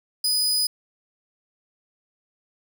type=tone; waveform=sawtooth; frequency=4978 Hz; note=D#8; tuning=in tune; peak=-17 dBFS; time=0.24-0.67 s; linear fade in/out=5 ms; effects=none